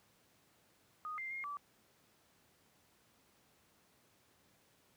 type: tone with pitch steps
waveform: sine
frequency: 1239 / 2094 / 2133 / 1157 Hz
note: D#6 / C7 / C7 / D6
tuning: -8 / +1 / +33 / -26 cents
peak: -40 dBFS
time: 1.05-1.57 s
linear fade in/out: 0 ms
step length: 130 ms
effects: pink hiss -70 dBFS RMS until 4.96 s + high-pass 100 Hz 12 dB/octave